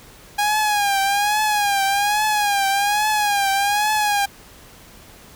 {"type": "tone with vibrato", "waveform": "sawtooth", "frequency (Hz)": 819, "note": "G#5", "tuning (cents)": -24, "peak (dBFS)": -13, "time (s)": [0.38, 4.26], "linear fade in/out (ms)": 10, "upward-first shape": "triangle", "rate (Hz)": 1.2, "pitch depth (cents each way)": 88, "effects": ["pink hiss -45 dBFS RMS until 5.35 s"]}